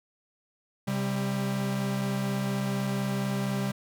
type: tone pair together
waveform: 45% pulse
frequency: 133.09 / 197.3 Hz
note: C3 / G3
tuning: +30 / +11 cents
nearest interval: perfect fifth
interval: 681 cents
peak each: -31 / -29 dBFS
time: 0.87-3.72 s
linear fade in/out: 10 ms
effects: none